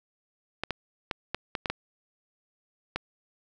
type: clicks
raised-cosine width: 0.3 ms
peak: -13 dBFS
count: 8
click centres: 0.636 / 0.707 / 1.112 / 1.346 / 1.552 / 1.658 / 1.7 / 2.96 s
effects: none